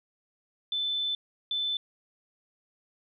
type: tone bursts at uneven times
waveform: sine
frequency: 3520 Hz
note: A7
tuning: in tune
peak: -27 dBFS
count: 2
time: 0.72-1.15 / 1.51-1.77 s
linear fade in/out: 2 ms
effects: none